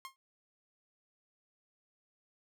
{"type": "tone with exponential decay", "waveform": "sawtooth", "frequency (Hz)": 1067, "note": "C6", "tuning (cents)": 34, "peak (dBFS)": -36, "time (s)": [0.05, 0.16], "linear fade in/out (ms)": 0, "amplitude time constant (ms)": 23, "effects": []}